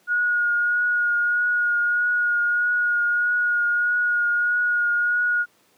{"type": "tone with vibrato", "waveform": "sine", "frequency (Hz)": 1441, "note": "F#6", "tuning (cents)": -46, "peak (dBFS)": -18, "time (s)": [0.07, 5.46], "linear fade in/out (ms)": 50, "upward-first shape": "triangle", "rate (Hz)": 1.6, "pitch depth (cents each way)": 19, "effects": ["pink hiss -60 dBFS RMS until 5.77 s", "high-pass 200 Hz 12 dB/octave"]}